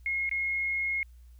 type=tone with dropouts; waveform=sine; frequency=2157 Hz; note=C#7; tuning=48 cents flat; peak=-27 dBFS; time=0.06-1.03 s; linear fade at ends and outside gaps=1 ms; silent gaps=0.293-0.313 s; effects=added 60 Hz sine -49 dBFS peak until 1.39 s + white hiss -71 dBFS RMS until 1.39 s